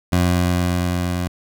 20% pulse tone with level ramp, 88.8 Hz, F2, 29 cents sharp, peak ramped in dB -9 to -16 dBFS, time 0.12-1.28 s, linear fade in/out 10 ms, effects none

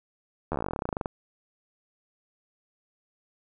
slowing click train, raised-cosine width 1 ms, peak -15 dBFS, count 22, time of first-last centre 0.52-1.058 s, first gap 12 ms, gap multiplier 1.07, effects none

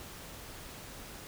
silence, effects pink hiss -47 dBFS RMS until 1.27 s

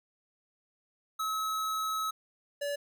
square tone pair in turn, 1288 / 573.7 Hz, E6 / D5, -41 / -41 cents, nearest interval octave + major second, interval 1400 cents, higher first, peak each -31 / -32 dBFS, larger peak first, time 1.19-2.11 / 2.61-2.76 s, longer first, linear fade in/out 10 ms, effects none

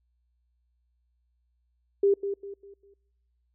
sine tone with echo, 399 Hz, G4, 31 cents sharp, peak -18 dBFS, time 2.03-2.14 s, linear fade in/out 5 ms, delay 200 ms, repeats 4, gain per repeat -9 dB, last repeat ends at 2.94 s, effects noise-tail reverb RT60 0.9 s tail -26 dB re dry + added 60 Hz sine -69 dBFS peak until 3.54 s

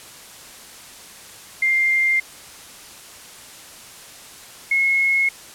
sine tone pair in turn, 2104 / 2172 Hz, C7 / C#7, +9 / -36 cents, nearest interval minor second, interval 55 cents, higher second, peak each -15 dBFS, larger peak neither, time 1.62-2.2 / 4.71-5.29 s, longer neither, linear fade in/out 5 ms, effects white hiss -41 dBFS RMS until 5.54 s + low-pass 11000 Hz 12 dB/octave

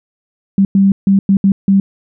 sine tone bursts at uneven times, 195.7 Hz, G3, 3 cents flat, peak -6 dBFS, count 6, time 0.58-0.65 / 0.75-0.92 / 1.07-1.19 / 1.29-1.37 / 1.44-1.52 / 1.68-1.8 s, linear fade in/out 2 ms, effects none

